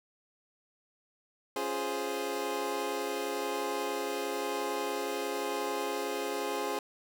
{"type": "chord", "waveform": "25% pulse", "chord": "Db major seventh", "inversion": "none", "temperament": "equal", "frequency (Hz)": [277.2, 349.2, 415.3, 523.3], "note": ["Db4", "F4", "Ab4", "C5"], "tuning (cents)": [0, 0, 0, 0], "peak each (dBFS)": [-37, -36, -31, -34], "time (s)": [1.56, 6.79], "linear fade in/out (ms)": 2, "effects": []}